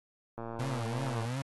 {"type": "click train", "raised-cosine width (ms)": 1, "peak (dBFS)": -26, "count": 101, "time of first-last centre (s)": [0.38, 1.25], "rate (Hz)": 115}
{"type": "tone with vibrato", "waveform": "35% pulse", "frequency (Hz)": 123.47, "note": "B2", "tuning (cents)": 0, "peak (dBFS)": -31, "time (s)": [0.59, 1.42], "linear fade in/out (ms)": 5, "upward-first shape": "triangle", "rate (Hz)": 2.8, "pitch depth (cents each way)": 200}
{"effects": ["AAC 32 kbps"]}